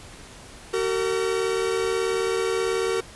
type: tone pair together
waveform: 45% pulse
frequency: 378.9 / 457.4 Hz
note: F#4 / A#4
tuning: +41 / -33 cents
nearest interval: minor third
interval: 326 cents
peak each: -25 dBFS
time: 0.73-3.01 s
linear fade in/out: 10 ms
effects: pink hiss -44 dBFS RMS until 3.15 s + resampled to 24000 Hz